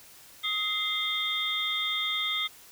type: tone cluster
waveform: sine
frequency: 1264 / 2084 / 3248 / 3609 Hz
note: D#6 / C7 / G#7 / A7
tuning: +27 / -7 / -39 / +43 cents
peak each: -37 / -32 / -33 / -30 dBFS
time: 0.43-2.48 s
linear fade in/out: 20 ms
effects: white hiss -52 dBFS RMS until 2.71 s